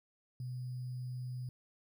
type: tone with sample-and-hold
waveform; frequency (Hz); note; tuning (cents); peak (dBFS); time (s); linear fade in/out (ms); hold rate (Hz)
sine; 125.8; B2; +32; -38; 0.4-1.49; 2; 4900
effects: none